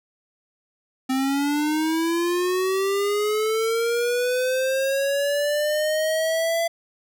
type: linear sweep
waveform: square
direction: up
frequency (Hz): 259.1 to 675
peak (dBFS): -21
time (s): 1.09-6.68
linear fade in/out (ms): 10
effects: none

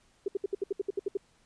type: tone bursts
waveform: sine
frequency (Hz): 395.6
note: G4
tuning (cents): +16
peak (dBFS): -26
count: 11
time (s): 0.26-1.172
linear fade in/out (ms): 5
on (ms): 22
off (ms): 67
effects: pink hiss -66 dBFS RMS until 1.45 s + resampled to 22050 Hz

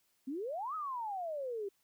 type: exponential two-way sweep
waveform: sine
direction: up then down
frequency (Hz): 250 to 1300 to 385.3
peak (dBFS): -36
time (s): 0.27-1.69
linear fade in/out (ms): 10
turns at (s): 0.75
effects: white hiss -75 dBFS RMS until 1.83 s

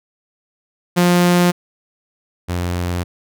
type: tone pair in turn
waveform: sawtooth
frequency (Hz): 176.5 / 88.25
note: F3 / F2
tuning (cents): +19 / +19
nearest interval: octave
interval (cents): 1200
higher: first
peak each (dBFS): -7 / -15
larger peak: first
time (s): 0.96-1.52 / 2.48-3.04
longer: neither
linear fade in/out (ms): 20
effects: none

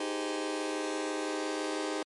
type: chord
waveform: sawtooth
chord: Ab major seventh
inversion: second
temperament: just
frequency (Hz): 311.5 / 389.3 / 415.3 / 519.1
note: Eb4 / G4 / Ab4 / C5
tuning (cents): +2 / -12 / 0 / -14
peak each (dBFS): -31 / -34 / -35 / -35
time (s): 0-2.03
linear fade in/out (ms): 5
effects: low-pass 11000 Hz 12 dB/octave + MP3 48 kbps

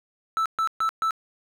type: tone bursts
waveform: triangle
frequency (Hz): 1318.5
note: E6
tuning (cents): 0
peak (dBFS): -19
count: 4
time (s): 0.37-1.108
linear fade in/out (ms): 0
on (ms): 87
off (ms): 130
effects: none

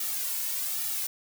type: noise with flanger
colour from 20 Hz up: blue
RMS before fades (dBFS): -31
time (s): 0-1.07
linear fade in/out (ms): 5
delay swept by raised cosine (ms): 1.9 to 2.54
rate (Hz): 1.2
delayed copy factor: -0.8
effects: none

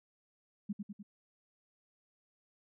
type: tone with echo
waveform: sine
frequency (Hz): 204.3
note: G#3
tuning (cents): -28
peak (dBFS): -33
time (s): 0.69-0.73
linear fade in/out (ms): 10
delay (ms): 100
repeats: 3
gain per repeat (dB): -4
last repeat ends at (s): 1.03
effects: none

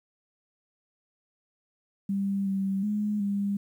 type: tone with pitch steps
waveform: sine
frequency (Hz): 197.4 / 194.1 / 209.2 / 200.7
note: G3 / G3 / G#3 / G3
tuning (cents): +12 / -17 / +13 / +41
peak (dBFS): -25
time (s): 2.09-3.57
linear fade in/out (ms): 5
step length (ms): 370
effects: 10-bit

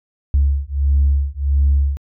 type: beating tone pair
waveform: sine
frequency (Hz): 69.3 / 70.8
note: C#2 / C#2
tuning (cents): 0 / +37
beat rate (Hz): 1.5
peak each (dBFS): -15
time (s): 0.34-1.97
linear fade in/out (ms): 0
effects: tanh soft clip ceiling -7 dBFS

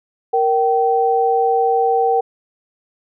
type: tone pair together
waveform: sine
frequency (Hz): 466.2 / 771.6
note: A#4 / G5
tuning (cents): 0 / -28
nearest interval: major sixth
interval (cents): 872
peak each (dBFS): -16 / -15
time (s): 0.33-2.21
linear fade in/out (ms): 10
effects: none

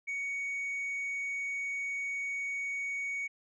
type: tone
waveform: sine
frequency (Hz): 2236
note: C#7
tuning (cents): +14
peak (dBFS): -30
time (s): 0.07-3.28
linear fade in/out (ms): 20
effects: tanh soft clip ceiling -32 dBFS

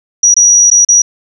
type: tone with dropouts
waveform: sine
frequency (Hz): 5800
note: F#8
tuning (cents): -35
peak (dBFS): -3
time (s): 0.23-1.02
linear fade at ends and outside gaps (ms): 5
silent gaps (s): 0.342-0.365 / 0.702-0.713 / 0.849-0.887
effects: none

